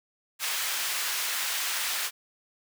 pink high-pass noise, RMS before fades -30 dBFS, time 0.39-2.11 s, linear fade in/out 50 ms, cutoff 1500 Hz, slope 12 dB/octave, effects none

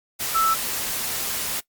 sine tone in noise, 1318.5 Hz, E6, in tune, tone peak -17 dBFS, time 0.34-0.55 s, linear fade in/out 20 ms, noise white, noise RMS -27 dBFS, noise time 0.19-1.61 s, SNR +7 dB, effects noise-tail reverb RT60 0.1 s tail -20 dB re dry + Opus 48 kbps

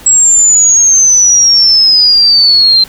sine exponential sweep, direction down, 7730 to 4112 Hz, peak -3 dBFS, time 0.06-2.84 s, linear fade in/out 5 ms, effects pink hiss -34 dBFS RMS until 2.88 s

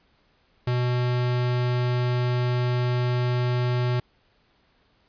square tone, 123.47 Hz, B2, in tune, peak -22 dBFS, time 0.67-4 s, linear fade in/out 5 ms, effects pink hiss -64 dBFS RMS until 5.08 s + resampled to 11025 Hz

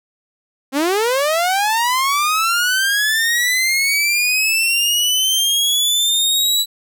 sawtooth linear sweep, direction up, 258.1 to 3951 Hz, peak -11 dBFS, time 0.72-6.66 s, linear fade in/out 50 ms, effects none

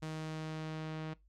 sawtooth tone with low-pass filter sweep, 157.2 Hz, D#3, 18 cents sharp, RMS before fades -41 dBFS, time 0.02-1.14 s, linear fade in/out 10 ms, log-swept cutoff 7900 to 3400 Hz, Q 0.78, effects noise-tail reverb RT60 0.2 s tail -21 dB re dry + added 50 Hz sine -63 dBFS peak until 1.28 s

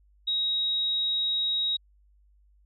sine tone, 3800 Hz, A#7, 33 cents sharp, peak -24 dBFS, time 0.27-1.77 s, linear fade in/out 10 ms, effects added 50 Hz sine -58 dBFS peak until 2.65 s

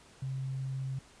sine tone, 133.1 Hz, C3, 30 cents sharp, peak -33 dBFS, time 0.22-0.99 s, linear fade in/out 5 ms, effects pink hiss -58 dBFS RMS until 1.2 s + resampled to 22050 Hz

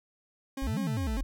40% pulse tone with vibrato, 243.8 Hz, B3, 22 cents flat, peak -33 dBFS, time 0.57-1.21 s, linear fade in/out 5 ms, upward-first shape square, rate 5 Hz, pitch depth 180 cents each way
sine exponential two-way sweep, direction up then down, 38.96 to 223.8 to 38.96 Hz, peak -29 dBFS, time 0.62-1.23 s, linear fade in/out 0 ms, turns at 0.79 s
effects none

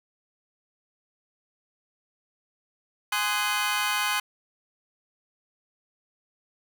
20% pulse chord, Ab dominant seventh, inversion none, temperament just, 830.6 / 1038.3 / 1245.9 / 1495.1 Hz, Ab5 / C6 / Eb6 / Gb6, 0 / -14 / +2 / +18 cents, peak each -26 / -24 / -27 / -25 dBFS, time 3.12-4.2 s, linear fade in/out 5 ms, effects none

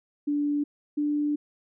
sine tone pair in turn, 291.3 / 294.7 Hz, D4 / D4, -14 / +6 cents, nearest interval unison, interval 20 cents, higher second, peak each -23 dBFS, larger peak neither, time 0.27-0.64 / 0.97-1.36 s, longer second, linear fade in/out 10 ms, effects none

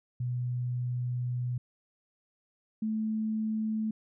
sine tone pair in turn, 123.47 / 218.1 Hz, B2 / A3, 0 / -15 cents, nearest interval minor seventh, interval 985 cents, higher second, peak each -29 / -28 dBFS, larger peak second, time 0.2-1.58 / 2.82-3.91 s, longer first, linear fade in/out 5 ms, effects none

